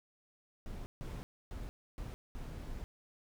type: noise bursts at uneven times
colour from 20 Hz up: brown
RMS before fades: -43 dBFS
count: 5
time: 0.66-0.86 / 1.01-1.23 / 1.51-1.69 / 1.98-2.14 / 2.35-2.84 s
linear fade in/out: 0 ms
effects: none